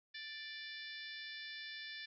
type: harmonic tone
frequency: 587.3 Hz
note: D5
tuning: in tune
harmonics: 3 / 4 / 5 / 6 / 7 / 8 / 9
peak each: -49 / -54 / -59 / -51 / -56 / -56 / -56 dBFS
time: 0.14-2.06 s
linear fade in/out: 10 ms
effects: none